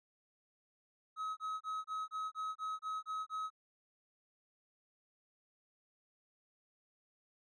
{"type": "tone bursts", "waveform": "triangle", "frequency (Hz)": 1277, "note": "D#6", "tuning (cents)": 45, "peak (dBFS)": -35, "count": 10, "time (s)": [1.16, 3.503], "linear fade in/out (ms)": 50, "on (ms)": 210, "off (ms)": 27, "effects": ["resampled to 24000 Hz"]}